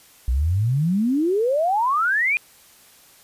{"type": "exponential sweep", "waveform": "sine", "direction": "up", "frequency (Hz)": [58.27, 2489], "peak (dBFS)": -17, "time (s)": [0.28, 2.37], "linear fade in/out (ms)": 0, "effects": ["white hiss -51 dBFS RMS until 3.23 s", "resampled to 32000 Hz"]}